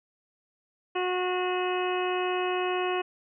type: harmonic tone with a mistuned harmonic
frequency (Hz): 364.4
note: F#4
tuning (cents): -26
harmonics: 1 / 2 / 3 / 4 / 5 / 6 / 7 / 8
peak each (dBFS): -28 / -32 / -34 / -40 / -41 / -46 / -36 / -39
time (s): 0.95-3.02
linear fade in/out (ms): 10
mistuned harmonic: 6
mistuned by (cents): -98
effects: none